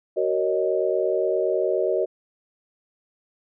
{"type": "chord", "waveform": "sine", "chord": "D# minor seventh", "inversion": "first", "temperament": "equal with one note detuned", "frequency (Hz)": [376.7, 466.2, 554.4, 622.3], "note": ["F#4", "A#4", "C#5", "D#5"], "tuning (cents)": [31, 0, 0, 0], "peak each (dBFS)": [-24, -26, -27, -25], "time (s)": [0.16, 2.06], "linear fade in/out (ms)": 20, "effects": []}